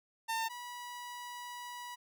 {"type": "tone pair in turn", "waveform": "sawtooth", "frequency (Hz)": [903, 974.4], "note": ["A5", "B5"], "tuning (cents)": [45, -24], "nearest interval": "minor second", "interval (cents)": 131, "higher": "second", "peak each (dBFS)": [-29, -39], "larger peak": "first", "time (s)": [[0.28, 0.49], [0.49, 1.96]], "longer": "second", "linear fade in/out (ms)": 20, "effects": []}